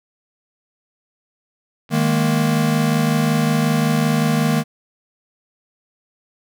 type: clicks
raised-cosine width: 0.3 ms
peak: -26 / -27 / -29 dBFS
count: 3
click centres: 1.892 / 2.786 / 3.172 s
type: chord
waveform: square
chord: D# suspended fourth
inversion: none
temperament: equal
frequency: 155.56 / 207.7 / 233.1 Hz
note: D#3 / G#3 / A#3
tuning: 0 / 0 / 0 cents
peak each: -19 / -23 / -20 dBFS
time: 1.9-4.64 s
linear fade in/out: 50 ms
effects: none